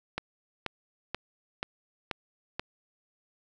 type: click train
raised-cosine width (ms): 0.3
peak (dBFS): -15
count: 6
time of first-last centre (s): 0.18-2.595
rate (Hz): 2.07
effects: none